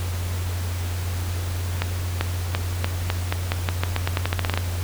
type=accelerating click train; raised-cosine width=0.3 ms; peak=-6 dBFS; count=19; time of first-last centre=1.82-4.575 s; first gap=390 ms; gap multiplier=0.87; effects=added 89 Hz sine -24 dBFS peak until 4.83 s + pink hiss -35 dBFS RMS until 4.83 s